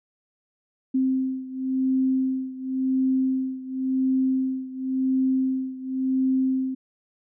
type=beating tone pair; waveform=sine; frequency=261.6 / 262.53 Hz; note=C4 / C4; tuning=0 / +6 cents; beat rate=0.93 Hz; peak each=-23 / -26 dBFS; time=0.94-6.75 s; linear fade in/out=10 ms; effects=none